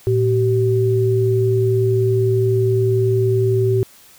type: tone pair together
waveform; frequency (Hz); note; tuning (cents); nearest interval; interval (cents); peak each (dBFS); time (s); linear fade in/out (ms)
sine; 113.9 / 383.4; A#2 / G4; -40 / -38; octave + major sixth; 2102; -16; 0.07-3.83; 0
effects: white hiss -47 dBFS RMS until 4.18 s